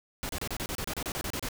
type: noise bursts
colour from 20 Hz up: pink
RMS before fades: -34 dBFS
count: 14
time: 0.23-1.487 s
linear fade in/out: 0 ms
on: 61 ms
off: 31 ms
effects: none